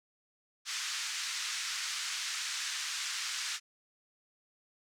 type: band-pass noise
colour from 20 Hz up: white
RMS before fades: -37 dBFS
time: 0.65-3.6 s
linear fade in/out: 50 ms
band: 1300 to 6900 Hz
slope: 24 dB/octave
effects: none